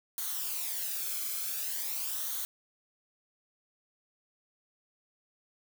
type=noise with flanger; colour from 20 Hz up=blue; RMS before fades=-35 dBFS; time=0.18-2.45 s; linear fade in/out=0 ms; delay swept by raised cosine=0.39 to 1.09 ms; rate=0.46 Hz; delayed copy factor=-0.6; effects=none